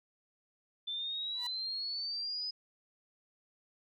sine exponential sweep, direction up, 3520 to 5040 Hz, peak -35 dBFS, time 0.87-2.51 s, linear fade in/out 10 ms
sawtooth tone with exponential growth, 971 Hz, B5, 30 cents flat, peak -35 dBFS, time 1.31-1.47 s, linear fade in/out 5 ms, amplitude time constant 33 ms
effects none

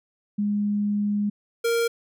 sine / square tone pair in turn, 206.1 / 465.1 Hz, G#3 / A#4, -13 / -4 cents, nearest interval octave + major second, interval 1409 cents, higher second, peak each -21 dBFS, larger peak neither, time 0.38-1.3 / 1.64-1.88 s, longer first, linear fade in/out 10 ms, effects none

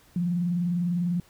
sine tone with vibrato, 174.61 Hz, F3, in tune, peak -23 dBFS, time 0.16-1.2 s, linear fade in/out 2 ms, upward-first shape sine, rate 20 Hz, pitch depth 82 cents each way, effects pink hiss -58 dBFS RMS until 1.29 s

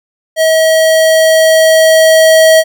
square tone with level ramp, 640 Hz, D#5, 49 cents sharp, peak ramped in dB -7 to -3 dBFS, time 0.36-2.64 s, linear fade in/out 50 ms, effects none

